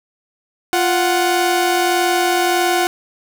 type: tone pair together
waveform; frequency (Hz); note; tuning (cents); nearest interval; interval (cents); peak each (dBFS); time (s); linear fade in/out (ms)
sawtooth; 350 / 741.6; F4 / F#5; +4 / +4; octave + minor second; 1300; -13; 0.73-2.87; 0
effects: none